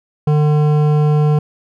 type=tone with hard clipping; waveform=triangle; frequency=150 Hz; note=D3; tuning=37 cents sharp; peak=-12 dBFS; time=0.27-1.39 s; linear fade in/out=5 ms; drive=16 dB; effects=none